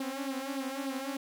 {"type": "tone with flanger", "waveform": "sawtooth", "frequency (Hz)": 270, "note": "C#4", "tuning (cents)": -45, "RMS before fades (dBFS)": -36, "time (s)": [0, 1.17], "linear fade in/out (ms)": 5, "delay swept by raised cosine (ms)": [0.21, 6.11], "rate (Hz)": 3.4, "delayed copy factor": 0.75, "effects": []}